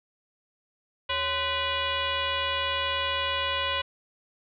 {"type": "tone with frequency modulation", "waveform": "sine", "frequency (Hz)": 1975.5, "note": "B6", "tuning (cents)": 0, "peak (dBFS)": -25, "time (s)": [1.09, 3.82], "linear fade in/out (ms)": 10, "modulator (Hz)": 474, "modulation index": 3.1, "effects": []}